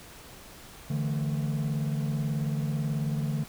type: chord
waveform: triangle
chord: D suspended second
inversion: none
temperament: just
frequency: 146.83 / 165.19 / 220.2 Hz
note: D3 / E3 / A3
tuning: 0 / +4 / +2 cents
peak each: -25 / -31 / -31 dBFS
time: 0.9-3.44 s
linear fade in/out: 5 ms
effects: tanh soft clip ceiling -21 dBFS + pink hiss -48 dBFS RMS until 3.48 s